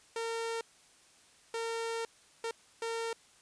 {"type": "tone bursts at uneven times", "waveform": "sawtooth", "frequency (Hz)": 457.4, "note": "A#4", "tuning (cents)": -33, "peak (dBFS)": -30, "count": 4, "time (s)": [[0.16, 0.61], [1.54, 2.05], [2.44, 2.51], [2.82, 3.13]], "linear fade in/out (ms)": 2, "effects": ["white hiss -62 dBFS RMS until 3.41 s", "resampled to 22050 Hz"]}